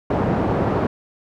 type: band-pass noise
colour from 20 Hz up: pink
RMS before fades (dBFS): -20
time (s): 0.1-0.87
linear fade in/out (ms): 5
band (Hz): 110 to 820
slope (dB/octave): 12
effects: none